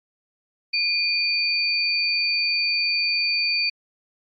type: tone pair together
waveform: sine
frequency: 2428 / 4583 Hz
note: D#7 / D8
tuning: -43 / -43 cents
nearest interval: major seventh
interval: 1100 cents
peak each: -23 / -22 dBFS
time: 0.73-3.7 s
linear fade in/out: 10 ms
effects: AAC 64 kbps